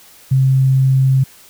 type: tone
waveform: sine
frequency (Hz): 132.8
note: C3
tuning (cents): +26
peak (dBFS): -9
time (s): 0.31-1.24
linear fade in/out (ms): 10
effects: white hiss -44 dBFS RMS until 1.49 s